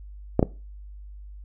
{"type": "clicks", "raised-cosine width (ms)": 2, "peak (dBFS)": -4, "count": 2, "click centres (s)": [0.394, 0.428], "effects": ["noise-tail reverb RT60 0.3 s tail -19 dB re dry", "added 50 Hz sine -39 dBFS peak until 1.44 s"]}